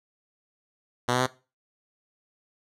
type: tone with pitch steps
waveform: 5% pulse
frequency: 122.8 / 125.74 / 128.76 Hz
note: B2 / B2 / C3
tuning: -9 / +32 / -27 cents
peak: -11 dBFS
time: 1.08-1.266 s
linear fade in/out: 10 ms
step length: 62 ms
effects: noise-tail reverb RT60 0.3 s tail -18 dB re dry + low-pass 9000 Hz 12 dB/octave